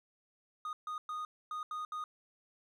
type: tone bursts at uneven times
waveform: triangle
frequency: 1236 Hz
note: D#6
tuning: 12 cents flat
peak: -35 dBFS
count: 6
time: 0.65-0.73 / 0.87-0.98 / 1.09-1.25 / 1.51-1.63 / 1.71-1.85 / 1.92-2.04 s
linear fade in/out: 2 ms
effects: none